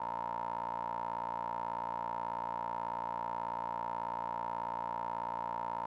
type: tone with band-pass filter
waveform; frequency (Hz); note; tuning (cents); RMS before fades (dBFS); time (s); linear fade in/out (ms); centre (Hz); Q
15% pulse; 58.27; A#1; 0; -38; 0-5.86; 5; 910; 9.7
effects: none